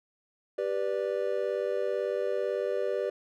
triangle chord, G major, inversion none, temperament just, 392 / 490 / 588 Hz, G4 / B4 / D5, 0 / -14 / +2 cents, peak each -30 dBFS, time 0.58-3.1 s, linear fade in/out 5 ms, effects none

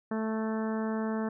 harmonic tone, 220 Hz, A3, in tune, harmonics 1 / 2 / 3 / 4 / 5 / 6 / 7 / 8, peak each -30 / -36 / -40 / -42 / -44 / -46 / -47 / -48 dBFS, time 0.11-1.29 s, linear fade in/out 5 ms, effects none

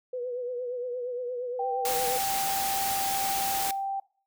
sine tone with vibrato, 493.9 Hz, B4, in tune, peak -30 dBFS, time 0.13-2.18 s, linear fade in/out 5 ms, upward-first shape triangle, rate 8.6 Hz, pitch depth 58 cents each way
sine tone, 784 Hz, G5, in tune, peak -28 dBFS, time 1.59-4 s, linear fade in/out 5 ms
white noise, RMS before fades -31 dBFS, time 1.85-3.71 s, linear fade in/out 2 ms
effects noise-tail reverb RT60 0.4 s tail -20 dB re dry

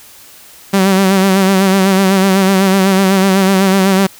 sawtooth tone with vibrato, 192.2 Hz, G3, 34 cents flat, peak -4 dBFS, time 0.73-4.07 s, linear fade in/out 10 ms, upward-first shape sine, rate 8 Hz, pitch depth 49 cents each way, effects white hiss -39 dBFS RMS until 4.19 s

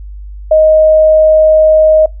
sine tone, 625 Hz, D#5, 8 cents sharp, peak -3 dBFS, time 0.51-2.06 s, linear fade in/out 5 ms, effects noise-tail reverb RT60 0.2 s tail -23 dB re dry + added 50 Hz sine -24 dBFS peak until 2.2 s

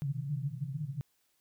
pink band-pass noise, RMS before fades -36 dBFS, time 0.02-1.01 s, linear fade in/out 0 ms, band 130 to 150 Hz, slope 96 dB/octave, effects white hiss -74 dBFS RMS until 1.4 s

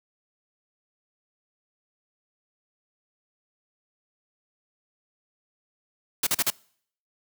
white noise bursts, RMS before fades -23 dBFS, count 4, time 6.23-6.503 s, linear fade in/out 5 ms, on 39 ms, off 39 ms, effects noise-tail reverb RT60 0.6 s tail -25 dB re dry + high-pass 100 Hz 12 dB/octave

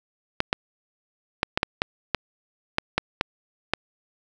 clicks, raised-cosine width 0.3 ms, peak -4 dBFS, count 11, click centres 0.404 / 0.529 / 1.431 / 1.575 / 1.631 / 1.819 / 2.147 / 2.784 / 2.98 / 3.211 / 3.736 s, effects none

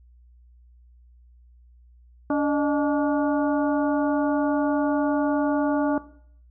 harmonic tone with a mistuned harmonic, 287.8 Hz, D4, 35 cents flat, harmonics 1 / 2 / 3 / 4 / 5, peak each -21 / -27 / -31 / -33 / -35 dBFS, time 2.3-5.98 s, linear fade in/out 2 ms, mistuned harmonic 2, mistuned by +93 cents, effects noise-tail reverb RT60 0.6 s tail -17 dB re dry + added 60 Hz sine -50 dBFS peak until 6.5 s

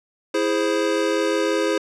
square chord, E augmented, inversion none, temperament equal, 329.6 / 415.3 / 523.3 Hz, E4 / G#4 / B#4, 0 / 0 / 0 cents, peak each -24 dBFS, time 0.34-1.78 s, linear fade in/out 5 ms, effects low-pass 7000 Hz 12 dB/octave

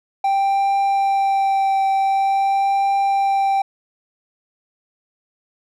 triangle tone with vibrato, 784 Hz, G5, in tune, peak -13 dBFS, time 0.24-3.62 s, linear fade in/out 5 ms, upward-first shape triangle, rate 0.46 Hz, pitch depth 15 cents each way, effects none

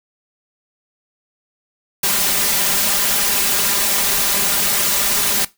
white noise with comb filter, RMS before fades -17 dBFS, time 2.03-5.45 s, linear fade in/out 5 ms, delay 5 ms, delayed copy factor +1, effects noise-tail reverb RT60 0.2 s tail -18 dB re dry

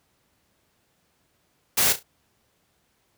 white noise with echo, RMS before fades -20 dBFS, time 1.77-1.93 s, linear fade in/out 10 ms, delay 34 ms, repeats 3, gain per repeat -11 dB, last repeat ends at 2.032 s, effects pink hiss -68 dBFS RMS until 3.17 s + high-pass 60 Hz 12 dB/octave

